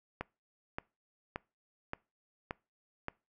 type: click train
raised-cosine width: 0.5 ms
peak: -21 dBFS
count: 6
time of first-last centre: 0.21-3.084 s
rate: 1.74 Hz
effects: noise-tail reverb RT60 0.3 s tail -24 dB re dry